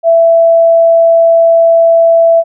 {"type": "tone", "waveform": "sine", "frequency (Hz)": 665, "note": "E5", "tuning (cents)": 15, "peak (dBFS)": -3, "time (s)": [0.03, 2.44], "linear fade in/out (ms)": 50, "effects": []}